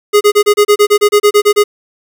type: tone bursts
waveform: square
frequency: 414.6 Hz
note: G#4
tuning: 3 cents flat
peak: -5 dBFS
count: 14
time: 0.13-1.64 s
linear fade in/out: 20 ms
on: 80 ms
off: 30 ms
effects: 7-bit